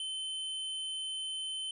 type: tone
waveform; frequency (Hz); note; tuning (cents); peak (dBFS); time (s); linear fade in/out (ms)
square; 3069; G7; -37; -36; 0-1.71; 2
effects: resampled to 24000 Hz